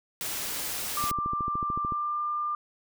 white noise, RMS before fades -33 dBFS, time 0.21-1.11 s, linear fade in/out 0 ms
sine tone with pitch glide, 1184 to 1196.4 Hz, D6 to D6, +14 to +32 cents, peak -27 dBFS, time 0.97-2.55 s, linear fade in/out 2 ms, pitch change +18 cents, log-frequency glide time 1.83-2.24 s
click train, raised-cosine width 3 ms, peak -23 dBFS, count 13, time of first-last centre 1.04-1.922 s, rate 13.6 Hz
effects none

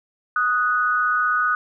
sine tone pair together, 1244.5 / 1480 Hz, D#6 / F#6, 0 / 0 cents, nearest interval minor third, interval 300 cents, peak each -20 dBFS, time 0.36-1.55 s, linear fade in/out 2 ms, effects none

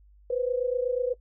sine tone pair together, 490 / 518.2 Hz, B4 / C5, -14 / -17 cents, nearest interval minor second, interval 97 cents, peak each -26 / -29 dBFS, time 0.3-1.14 s, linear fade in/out 5 ms, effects noise-tail reverb RT60 0.1 s tail -19 dB re dry + added 50 Hz sine -53 dBFS peak until 1.2 s

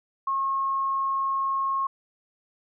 sine tone, 1084 Hz, C#6, 39 cents flat, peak -23 dBFS, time 0.27-1.87 s, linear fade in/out 5 ms, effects none

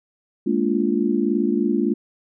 sine chord, Bb dominant seventh, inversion third, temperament just, 209.8 / 233.1 / 291.4 / 349.6 Hz, Ab3 / Bb3 / D4 / F4, +18 / 0 / -13 / +2 cents, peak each -23 dBFS, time 0.46-1.94 s, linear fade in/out 10 ms, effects none

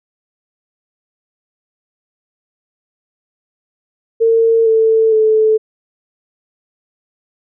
sine tone with pitch steps, 454.5 / 445.1 / 436 Hz, A#4 / A4 / A4, -44 / +20 / -16 cents, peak -8 dBFS, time 4.2-5.58 s, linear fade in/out 20 ms, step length 460 ms, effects none

